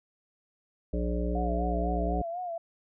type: harmonic tone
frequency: 59.6 Hz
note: A#1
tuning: 39 cents sharp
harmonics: 1 / 3 / 5 / 7 / 9 / 10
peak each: -29 / -34 / -36 / -37 / -39 / -39 dBFS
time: 0.93-2.22 s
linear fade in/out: 5 ms
type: tone with vibrato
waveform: sine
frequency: 698.5 Hz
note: F5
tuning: in tune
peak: -32 dBFS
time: 1.35-2.58 s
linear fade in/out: 5 ms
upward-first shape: sine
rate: 4 Hz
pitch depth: 80 cents each way
effects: none